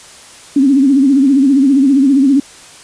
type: tone with vibrato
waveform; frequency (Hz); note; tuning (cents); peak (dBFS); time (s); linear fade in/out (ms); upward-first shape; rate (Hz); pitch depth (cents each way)
sine; 273; C#4; -26; -6; 0.56-2.4; 5; sine; 15; 100
effects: white hiss -37 dBFS RMS until 2.83 s + resampled to 22050 Hz